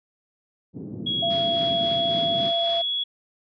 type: band-pass noise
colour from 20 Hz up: white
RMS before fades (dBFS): -34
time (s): 0.73-2.52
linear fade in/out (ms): 50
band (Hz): 120 to 300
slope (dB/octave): 24
type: tone with pitch glide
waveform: sine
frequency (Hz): 3322 to 3361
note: G#7 to G#7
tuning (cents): 0 to +20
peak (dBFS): -23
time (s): 1.06-3.04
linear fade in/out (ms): 10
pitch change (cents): +20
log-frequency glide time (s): 1.24-2.66
type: tone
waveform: sine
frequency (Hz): 678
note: E5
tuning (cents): +49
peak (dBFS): -23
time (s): 1.22-2.82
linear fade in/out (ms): 10
type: noise with tremolo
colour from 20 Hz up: white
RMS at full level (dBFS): -36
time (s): 1.3-2.82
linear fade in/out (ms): 5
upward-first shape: sine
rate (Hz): 3.7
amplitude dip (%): 50
effects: resampled to 11025 Hz